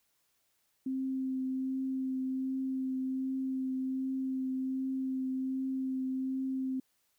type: tone with vibrato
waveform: sine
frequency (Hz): 262.5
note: C4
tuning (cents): +6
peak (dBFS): -31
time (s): 0.86-6.8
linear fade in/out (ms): 5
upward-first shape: triangle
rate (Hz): 1.3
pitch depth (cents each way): 14
effects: white hiss -75 dBFS RMS until 7.18 s